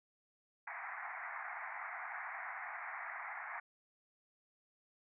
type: band-pass noise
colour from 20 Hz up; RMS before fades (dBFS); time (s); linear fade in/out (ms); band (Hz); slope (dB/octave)
white; -45; 0.67-3.6; 5; 680 to 2200; 96
effects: none